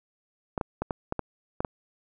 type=clicks; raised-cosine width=1 ms; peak=-14 dBFS; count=8; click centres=0.578 / 0.612 / 0.82 / 0.908 / 1.124 / 1.193 / 1.605 / 1.648 s; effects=none